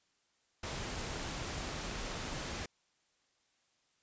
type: noise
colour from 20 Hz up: pink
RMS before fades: -40 dBFS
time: 0.63-2.66 s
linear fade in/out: 5 ms
effects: white hiss -75 dBFS RMS until 4.02 s + resampled to 16000 Hz